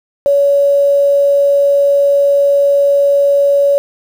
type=tone with quantisation; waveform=sine; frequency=564 Hz; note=C#5; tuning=30 cents sharp; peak=-7 dBFS; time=0.26-3.78 s; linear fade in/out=0 ms; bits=6; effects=none